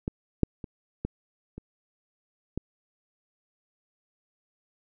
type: clicks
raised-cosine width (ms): 3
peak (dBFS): -16 / -7 / -24 / -16 / -26 / -17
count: 6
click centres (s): 0.079 / 0.433 / 0.642 / 1.05 / 1.58 / 2.576
effects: none